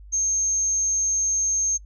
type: tone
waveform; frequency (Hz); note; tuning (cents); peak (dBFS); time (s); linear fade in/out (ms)
sine; 6400; G8; +35; -19; 0.12-1.78; 20
effects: noise-tail reverb RT60 0.1 s tail -23 dB re dry + added 50 Hz sine -41 dBFS peak until 1.85 s